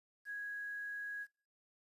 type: tone with quantisation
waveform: sine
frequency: 1658 Hz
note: G#6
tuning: 3 cents flat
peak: -40 dBFS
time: 0.25-1.27 s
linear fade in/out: 50 ms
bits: 11
effects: noise-tail reverb RT60 0.4 s tail -21 dB re dry + resampled to 32000 Hz